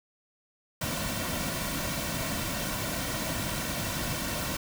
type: noise with comb filter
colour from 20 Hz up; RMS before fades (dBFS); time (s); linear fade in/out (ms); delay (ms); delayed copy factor
pink; -32; 0.81-4.57; 5; 2.4; -0.6
effects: none